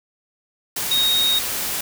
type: tone in noise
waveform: sine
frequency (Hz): 3747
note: A#7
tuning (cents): +8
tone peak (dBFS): -16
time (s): 0.91-1.39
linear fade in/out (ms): 5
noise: white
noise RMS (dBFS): -25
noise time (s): 0.76-1.81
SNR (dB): +6
effects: none